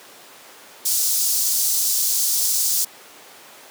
pink high-pass noise, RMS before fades -20 dBFS, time 0.85-2.85 s, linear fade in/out 10 ms, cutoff 5200 Hz, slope 24 dB/octave, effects pink hiss -43 dBFS RMS until 3.7 s + high-pass 400 Hz 12 dB/octave

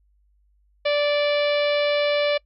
harmonic tone, 584 Hz, D5, 10 cents flat, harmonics 1 / 2 / 3 / 4 / 5 / 6 / 7 / 8 / 9, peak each -19 / -33 / -33 / -29 / -33 / -33 / -35 / -42 / -44 dBFS, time 0.85-2.38 s, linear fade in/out 10 ms, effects noise-tail reverb RT60 0.1 s tail -25 dB re dry + added 50 Hz sine -59 dBFS peak until 2.45 s

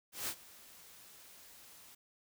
white noise with ADSR envelope, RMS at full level -37 dBFS, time 0.12-1.95 s, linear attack 160 ms, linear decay 67 ms, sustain -20 dB, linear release 7 ms, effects none

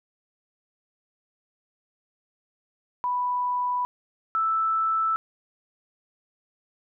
sine tone pair in turn, 987.8 / 1318.6 Hz, B5 / E6, 0 / 0 cents, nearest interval perfect fourth, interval 500 cents, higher second, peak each -23 / -21 dBFS, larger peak second, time 3.04-3.85 / 4.35-5.16 s, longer neither, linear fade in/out 0 ms, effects none

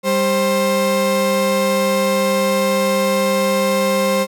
35% pulse tone pair together, 197.01 / 529 Hz, G3 / C5, +9 / +19 cents, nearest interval octave + perfect fourth, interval 1710 cents, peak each -18 / -14 dBFS, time 0.03-4.27 s, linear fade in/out 50 ms, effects none

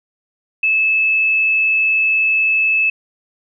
sine tone with frequency modulation, 2608 Hz, E7, 19 cents flat, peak -12 dBFS, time 0.63-2.9 s, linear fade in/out 5 ms, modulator 52.9 Hz, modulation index 0.27, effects none

